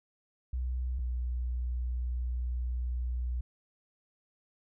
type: tone pair in turn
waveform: sine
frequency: 62.6 / 61.24 Hz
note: B1 / B1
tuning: +24 / -14 cents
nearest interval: unison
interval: 38 cents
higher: first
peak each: -30 / -30 dBFS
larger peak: neither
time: 0.53-0.99 / 0.99-3.41 s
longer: second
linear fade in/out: 5 ms
effects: none